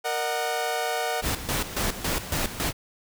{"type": "chord", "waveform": "sawtooth", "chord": "D# minor", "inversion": "second", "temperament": "equal with one note detuned", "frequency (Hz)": [466.2, 608, 740], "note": ["A#4", "D#5", "F#5"], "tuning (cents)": [0, -40, 0], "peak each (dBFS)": [-27, -28, -24], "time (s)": [0.04, 1.22], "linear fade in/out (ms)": 20}
{"type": "noise with tremolo", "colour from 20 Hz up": "pink", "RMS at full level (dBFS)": -26, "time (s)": [1.21, 2.73], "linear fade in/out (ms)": 50, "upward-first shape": "square", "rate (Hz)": 3.6, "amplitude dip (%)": 70}
{"effects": []}